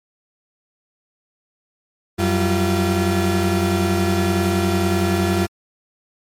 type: tone cluster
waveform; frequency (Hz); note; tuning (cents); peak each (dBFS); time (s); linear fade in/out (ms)
35% pulse; 90.5 / 191.8 / 344.1; F#2 / G3 / F4; -38 / -37 / -26; -19; 2.18-5.47; 20
effects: MP3 64 kbps